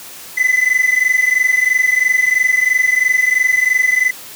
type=tone pair together; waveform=triangle; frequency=2002 / 2025 Hz; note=B6 / B6; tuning=+23 / +43 cents; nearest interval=unison; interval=20 cents; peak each=-12 / -13 dBFS; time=0.37-4.11 s; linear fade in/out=10 ms; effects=white hiss -34 dBFS RMS until 4.35 s + high-pass 100 Hz 12 dB/octave